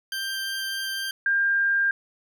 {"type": "tone pair in turn", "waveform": ["20% pulse", "sine"], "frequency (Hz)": [1576, 1599.8], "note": ["G6", "G6"], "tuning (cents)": [9, 35], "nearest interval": "unison", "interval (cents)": 26, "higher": "second", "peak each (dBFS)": [-23, -19], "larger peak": "second", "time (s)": [[0.12, 1.11], [1.26, 1.91]], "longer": "first", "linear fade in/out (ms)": 2, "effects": []}